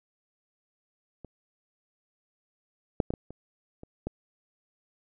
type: clicks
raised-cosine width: 2 ms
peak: -29 / -9 / -16 / -20 / -29 / -30 / -18 dBFS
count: 7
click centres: 1.247 / 3.002 / 3.105 / 3.138 / 3.306 / 3.834 / 4.07 s
effects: none